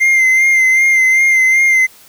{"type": "tone with vibrato", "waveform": "triangle", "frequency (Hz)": 2089, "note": "C7", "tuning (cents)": -3, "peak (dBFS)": -6, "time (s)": [0, 1.87], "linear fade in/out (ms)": 20, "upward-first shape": "sine", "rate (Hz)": 2.6, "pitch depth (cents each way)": 32, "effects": ["white hiss -43 dBFS RMS until 2.08 s"]}